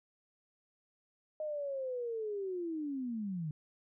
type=linear sweep; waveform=sine; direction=down; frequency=622.3 to 146.2 Hz; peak=-35 dBFS; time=1.4-3.51 s; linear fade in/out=2 ms; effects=none